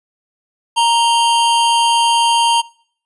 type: tone pair together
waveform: square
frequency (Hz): 932.3 / 3136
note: A#5 / G7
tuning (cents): 0 / 0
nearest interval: octave + major sixth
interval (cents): 2100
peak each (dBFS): -12 / -19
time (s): 0.76-2.62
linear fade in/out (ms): 20
effects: noise-tail reverb RT60 0.6 s tail -23 dB re dry + resampled to 24000 Hz